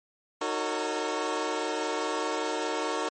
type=chord; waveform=20% pulse; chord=D# minor seventh; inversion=none; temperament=equal with one note detuned; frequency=311.1 / 370 / 454.2 / 554.4 Hz; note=D#4 / F#4 / A#4 / C#5; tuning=0 / 0 / -45 / 0 cents; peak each=-29 / -30 / -27 / -31 dBFS; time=0.41-3.09 s; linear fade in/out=5 ms; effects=MP3 32 kbps